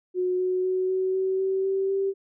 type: tone with pitch steps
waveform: sine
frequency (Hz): 364.5 / 368.1 / 371.7 / 375.4 / 379.1 / 382.8 / 386.6 / 390.4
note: F#4 / F#4 / F#4 / F#4 / F#4 / G4 / G4 / G4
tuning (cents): -26 / -9 / +8 / +25 / +42 / -41 / -24 / -7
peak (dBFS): -22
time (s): 0.14-2.14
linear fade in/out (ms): 50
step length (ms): 250
effects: none